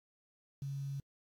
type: tone with quantisation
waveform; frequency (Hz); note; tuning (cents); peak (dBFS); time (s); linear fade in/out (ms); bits
sine; 138.59; C#3; 0; -37; 0.62-1; 2; 10
effects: AAC 64 kbps